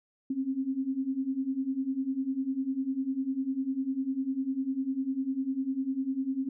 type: beating tone pair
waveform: sine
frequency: 260 / 270 Hz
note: C4 / C#4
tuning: -11 / -45 cents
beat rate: 10 Hz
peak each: -33 / -30 dBFS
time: 0.3-6.49 s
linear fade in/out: 5 ms
effects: none